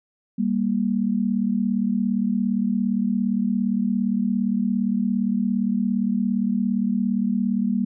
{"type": "tone pair together", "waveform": "sine", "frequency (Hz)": [197.6, 235], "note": ["G3", "A#3"], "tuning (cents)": [14, 14], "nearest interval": "minor third", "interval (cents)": 300, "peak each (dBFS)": -22, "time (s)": [0.38, 7.85], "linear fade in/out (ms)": 10, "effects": []}